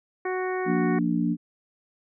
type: harmonic tone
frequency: 370 Hz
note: F#4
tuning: in tune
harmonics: 1 / 2 / 3 / 4 / 5 / 6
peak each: -27 / -33 / -36 / -39 / -36 / -41 dBFS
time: 0.25-0.99 s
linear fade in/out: 5 ms
type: chord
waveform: sine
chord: Bb major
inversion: second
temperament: equal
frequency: 174.61 / 233.1 / 293.7 Hz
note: F3 / Bb3 / D4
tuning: 0 / 0 / 0 cents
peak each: -26 dBFS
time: 0.65-1.37 s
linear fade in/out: 50 ms
effects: none